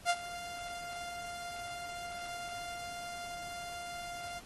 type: tone with ADSR envelope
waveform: sawtooth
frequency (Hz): 698.5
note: F5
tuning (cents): 0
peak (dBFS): -21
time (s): 0.05-4.41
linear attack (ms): 49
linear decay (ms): 50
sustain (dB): -16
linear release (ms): 33
effects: pink hiss -55 dBFS RMS until 4.45 s + AAC 32 kbps